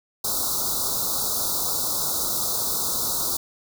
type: band-stop noise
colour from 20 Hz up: white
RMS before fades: -25 dBFS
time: 0.24-3.37 s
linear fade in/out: 5 ms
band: 1400 to 3700 Hz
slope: 96 dB/octave
effects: none